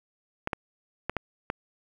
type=clicks; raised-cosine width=0.5 ms; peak=-13 dBFS; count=5; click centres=0.474 / 0.532 / 1.096 / 1.167 / 1.501 s; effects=8-bit